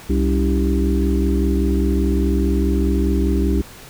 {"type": "harmonic tone with a mistuned harmonic", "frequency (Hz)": 65.41, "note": "C2", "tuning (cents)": 0, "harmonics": [1, 3, 4, 5, 6], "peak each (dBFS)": [-17, -22, -23, -24, -25], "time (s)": [0.09, 3.62], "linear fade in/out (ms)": 10, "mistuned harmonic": 4, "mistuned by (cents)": 130, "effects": ["pink hiss -40 dBFS RMS until 3.89 s"]}